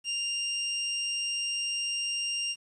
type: tone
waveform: 25% pulse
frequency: 2794 Hz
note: F7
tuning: in tune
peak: -25 dBFS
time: 0.04-2.56 s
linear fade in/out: 50 ms
effects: resampled to 24000 Hz + 10-bit